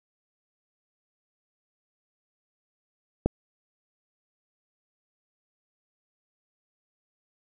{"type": "click", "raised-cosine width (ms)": 2, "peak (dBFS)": -8, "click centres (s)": 3.26, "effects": []}